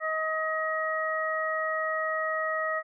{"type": "harmonic tone", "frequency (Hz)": 632, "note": "D#5", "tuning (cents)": 27, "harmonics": [1, 2, 3], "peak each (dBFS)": [-31, -31, -31], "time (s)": [0, 2.83], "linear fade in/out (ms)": 50, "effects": []}